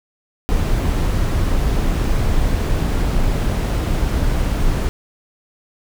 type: noise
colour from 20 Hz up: brown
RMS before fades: -17 dBFS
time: 0.49-4.89 s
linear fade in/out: 0 ms
effects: none